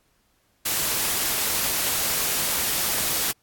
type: noise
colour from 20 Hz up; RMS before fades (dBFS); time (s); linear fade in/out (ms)
white; -24; 0.65-3.32; 10
effects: pink hiss -66 dBFS RMS until 3.42 s + AAC 64 kbps